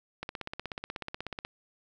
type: click train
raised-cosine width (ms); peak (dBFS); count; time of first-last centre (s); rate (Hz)
0.3; -20; 21; 0.23-1.45; 16.4
effects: none